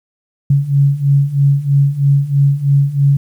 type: beating tone pair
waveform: sine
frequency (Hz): 138.59 / 141.69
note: C#3 / C#3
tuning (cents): 0 / +38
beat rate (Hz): 3.1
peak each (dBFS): -14 / -11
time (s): 0.5-3.17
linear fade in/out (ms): 5
effects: 8-bit